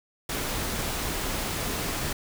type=noise; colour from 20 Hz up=pink; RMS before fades=-30 dBFS; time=0.29-2.13 s; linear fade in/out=5 ms; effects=none